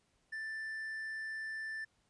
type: tone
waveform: triangle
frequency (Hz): 1768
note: A6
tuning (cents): +8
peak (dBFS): -37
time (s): 0.32-1.85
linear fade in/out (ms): 10
effects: pink hiss -75 dBFS RMS until 2.09 s + resampled to 22050 Hz